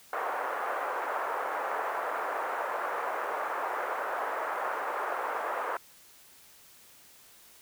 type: band-pass noise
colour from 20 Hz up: white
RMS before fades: -33 dBFS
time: 0.13-5.77 s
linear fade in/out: 2 ms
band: 470 to 1400 Hz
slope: 24 dB/octave
effects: white hiss -56 dBFS RMS until 7.61 s